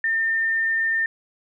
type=tone; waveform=sine; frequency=1807 Hz; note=A6; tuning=46 cents sharp; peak=-19 dBFS; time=0.04-1.06 s; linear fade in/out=2 ms; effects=none